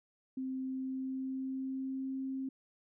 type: tone with pitch glide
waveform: sine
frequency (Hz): 261.6 to 265.9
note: C4 to C4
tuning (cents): 0 to +28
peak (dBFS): -35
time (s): 0.37-2.49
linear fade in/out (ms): 5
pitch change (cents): +28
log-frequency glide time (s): 0.59-2.14
effects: none